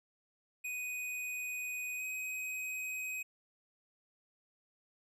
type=tone with pitch glide; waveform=square; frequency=2492 to 2519 Hz; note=D#7 to D#7; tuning=+2 to +21 cents; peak=-38 dBFS; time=0.64-3.23 s; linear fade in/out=10 ms; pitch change=+19 cents; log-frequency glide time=1.97-2.02 s; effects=none